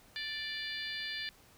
harmonic tone with a mistuned harmonic, 587 Hz, D5, 1 cent flat, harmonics 3 / 4 / 5 / 6 / 7 / 8, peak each -41 / -46 / -46 / -43 / -45 / -45 dBFS, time 0.16-1.29 s, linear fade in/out 0 ms, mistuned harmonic 7, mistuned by +19 cents, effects pink hiss -61 dBFS RMS until 1.57 s

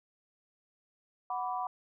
sine chord, B minor, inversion second, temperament equal with one note detuned, 740 / 987.8 / 1163.2 Hz, F#5 / B5 / D6, 0 / 0 / -17 cents, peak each -35 / -36 / -39 dBFS, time 1.3-1.67 s, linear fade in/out 2 ms, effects none

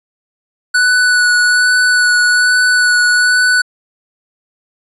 square tone with vibrato, 1480 Hz, F#6, in tune, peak -9 dBFS, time 0.74-3.62 s, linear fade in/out 10 ms, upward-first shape sine, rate 1.2 Hz, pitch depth 14 cents each way, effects resampled to 24000 Hz

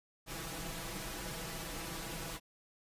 pink noise with comb filter, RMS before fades -42 dBFS, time 0.26-2.4 s, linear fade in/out 50 ms, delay 6.1 ms, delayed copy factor +0.8, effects resampled to 32000 Hz

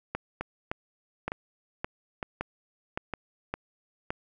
two click trains, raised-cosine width 0.5 ms, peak -15 / -17 dBFS, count 8 / 4, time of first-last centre 0.15-4.105 / 0.41-3.137 s, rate 1.77 / 1.1 Hz, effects none

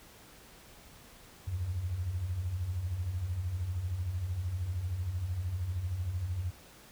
sine beating tone pair, 79.1 / 92.1 Hz, D#2 / F#2, +29 / -7 cents, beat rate 13 Hz, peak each -40 / -32 dBFS, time 1.47-6.51 s, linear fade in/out 10 ms, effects pink hiss -55 dBFS RMS until 6.91 s

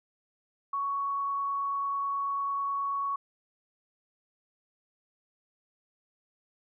sine tone with frequency modulation, 1115 Hz, C#6, 10 cents sharp, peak -28 dBFS, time 0.73-3.16 s, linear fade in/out 5 ms, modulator 29.2 Hz, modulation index 0.25, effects none

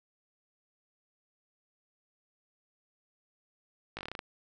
slowing click train, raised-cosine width 0.3 ms, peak -22 dBFS, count 9, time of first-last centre 3.97-4.191 s, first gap 18 ms, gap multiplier 1.12, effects none

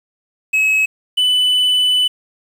triangle tone pair in turn, 2567 / 2994 Hz, E7 / F#7, -47 / +20 cents, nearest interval minor third, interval 267 cents, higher second, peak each -10 dBFS, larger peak neither, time 0.53-0.86 / 1.17-2.08 s, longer second, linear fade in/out 10 ms, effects 7-bit

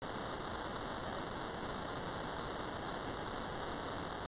blue noise with sample-and-hold, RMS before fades -42 dBFS, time 0.02-4.26 s, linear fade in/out 0 ms, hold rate 2450 Hz, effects resampled to 8000 Hz

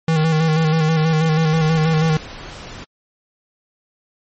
square tone with vibrato, 158.8 Hz, D#3, 36 cents sharp, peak -14 dBFS, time 0.08-2.17 s, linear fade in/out 2 ms, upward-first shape square, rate 6.2 Hz, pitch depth 34 cents each way
pink noise, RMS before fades -34 dBFS, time 1.51-2.85 s, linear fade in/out 20 ms
effects low-pass 6000 Hz 12 dB/octave + MP3 32 kbps

